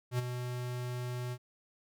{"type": "tone with ADSR envelope", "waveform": "square", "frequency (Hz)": 123.8, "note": "B2", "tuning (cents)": 5, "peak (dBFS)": -28, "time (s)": [0.11, 1.38], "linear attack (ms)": 77, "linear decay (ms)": 18, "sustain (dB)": -8, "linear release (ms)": 57, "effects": []}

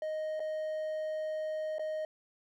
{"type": "tone with dropouts", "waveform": "triangle", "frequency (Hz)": 622.3, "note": "D#5", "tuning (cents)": 0, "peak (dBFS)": -31, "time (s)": [0.02, 2.05], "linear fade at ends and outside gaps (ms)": 2, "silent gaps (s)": [[0.396, 0.402], [1.784, 1.794]], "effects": []}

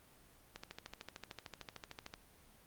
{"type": "click train", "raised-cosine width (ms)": 0.2, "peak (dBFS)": -28, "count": 22, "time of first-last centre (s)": [0.56, 2.139], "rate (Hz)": 13.3, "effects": ["pink hiss -64 dBFS RMS until 2.66 s", "Opus 32 kbps"]}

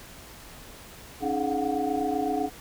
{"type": "tone cluster", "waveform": "sine", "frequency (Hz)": [275.6, 307.7, 423, 716, 744], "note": ["C#4", "D#4", "G#4", "F5", "F#5"], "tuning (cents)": [-10, -19, 32, 43, 9], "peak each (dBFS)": -31, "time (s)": [1.2, 2.5], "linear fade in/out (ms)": 50, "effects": ["pink hiss -46 dBFS RMS until 2.6 s"]}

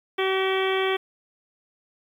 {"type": "harmonic tone with a mistuned harmonic", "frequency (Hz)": 381.4, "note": "G4", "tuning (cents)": -47, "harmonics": [1, 2, 3, 4, 5, 6, 7, 8, 9], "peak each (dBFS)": [-23, -31, -31, -35, -32, -32, -37, -34, -37], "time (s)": [0.18, 0.97], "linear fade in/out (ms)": 10, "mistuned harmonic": 8, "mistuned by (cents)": 61, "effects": ["9-bit"]}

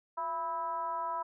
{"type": "tone with frequency modulation", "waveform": "sine", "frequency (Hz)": 987.8, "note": "B5", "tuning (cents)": 0, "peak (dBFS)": -32, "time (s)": [0.17, 1.23], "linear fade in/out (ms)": 10, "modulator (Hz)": 316, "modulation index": 0.79, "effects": []}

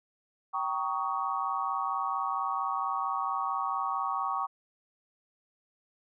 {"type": "chord", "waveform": "sine", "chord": "Eb dominant seventh", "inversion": "first", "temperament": "just", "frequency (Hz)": [777.8, 933.4, 1120.1, 1244.5], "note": ["G5", "Bb5", "Db6", "Eb6"], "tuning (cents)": [-14, 2, 18, 0], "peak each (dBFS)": [-35, -36, -31, -37], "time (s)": [0.53, 4.47], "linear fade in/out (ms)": 20, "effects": []}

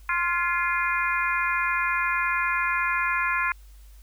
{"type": "harmonic tone with a mistuned harmonic", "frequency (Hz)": 349.2, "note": "F4", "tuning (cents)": 0, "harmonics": [3, 4, 5, 6, 7], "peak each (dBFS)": [-27, -28, -29, -30, -30], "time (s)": [0.09, 3.52], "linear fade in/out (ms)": 2, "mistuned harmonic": 5, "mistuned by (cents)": -35, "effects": ["added 50 Hz sine -45 dBFS peak until 4.02 s", "white hiss -60 dBFS RMS until 4.02 s"]}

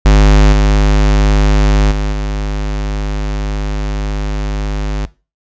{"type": "tone with level steps", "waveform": "square", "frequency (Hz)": 50.9, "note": "G#1", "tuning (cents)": -34, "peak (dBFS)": [-4, -7, -13, -15], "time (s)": [0.05, 5.06], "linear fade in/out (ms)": 10, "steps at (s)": [0.52, 1.91, 2.12], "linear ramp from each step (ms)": 10, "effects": ["noise-tail reverb RT60 0.3 s tail -19 dB re dry", "resampled to 16000 Hz"]}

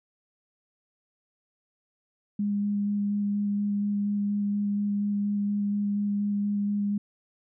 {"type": "tone with vibrato", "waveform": "sine", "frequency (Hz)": 204.1, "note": "G#3", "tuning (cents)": -30, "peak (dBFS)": -24, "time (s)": [2.39, 6.98], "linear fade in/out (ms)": 5, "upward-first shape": "square", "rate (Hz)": 4.2, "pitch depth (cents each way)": 8, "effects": []}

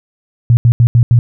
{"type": "tone bursts at uneven times", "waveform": "sine", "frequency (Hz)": 118.8, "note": "A#2", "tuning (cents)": 33, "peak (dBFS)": -4, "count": 5, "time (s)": [[0.5, 0.57], [0.65, 0.72], [0.8, 0.87], [0.95, 1.03], [1.11, 1.19]], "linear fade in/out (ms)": 0, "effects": []}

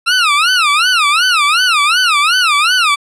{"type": "tone with vibrato", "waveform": "20% pulse", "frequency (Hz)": 1318.5, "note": "E6", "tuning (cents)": 0, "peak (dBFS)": -4, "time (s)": [0.06, 2.96], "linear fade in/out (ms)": 20, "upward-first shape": "sine", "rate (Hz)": 2.7, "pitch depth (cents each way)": 240, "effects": ["low-pass 8000 Hz 12 dB/octave"]}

